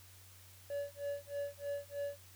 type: tone with tremolo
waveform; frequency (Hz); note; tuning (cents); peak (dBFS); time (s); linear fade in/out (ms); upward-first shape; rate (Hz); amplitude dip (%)
triangle; 570; C#5; +48; -33; 0.7-2.2; 2; sine; 3.2; 100
effects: added 93 Hz sine -59 dBFS peak until 2.35 s + white hiss -60 dBFS RMS until 2.35 s